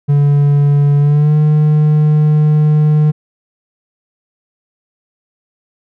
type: tone with pitch glide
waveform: triangle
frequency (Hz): 143.7 to 151.63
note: D3 to D#3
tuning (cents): -37 to -44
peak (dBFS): -5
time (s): 0.08-3.12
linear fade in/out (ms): 20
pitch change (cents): +93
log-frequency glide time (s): 0.98-1.36
effects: none